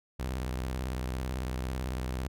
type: tone with vibrato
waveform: sawtooth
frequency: 63.6 Hz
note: C2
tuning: 48 cents flat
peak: -28 dBFS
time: 0.19-2.28 s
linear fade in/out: 10 ms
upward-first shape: sine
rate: 18 Hz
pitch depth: 200 cents each way
effects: none